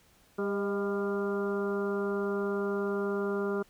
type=harmonic tone with a mistuned harmonic; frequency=200 Hz; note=G3; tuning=35 cents sharp; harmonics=1 / 2 / 3 / 4 / 5 / 6 / 7; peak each=-34 / -30 / -41 / -47 / -45 / -42 / -41 dBFS; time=0.38-3.63 s; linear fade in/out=10 ms; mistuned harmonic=3; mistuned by=+48 cents; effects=pink hiss -63 dBFS RMS until 3.69 s